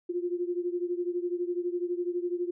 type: beating tone pair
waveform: sine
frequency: 349.2 / 361.2 Hz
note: F4 / F#4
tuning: 0 / -42 cents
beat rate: 12 Hz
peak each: -30 / -33 dBFS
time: 0.09-2.51 s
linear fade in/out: 10 ms
effects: none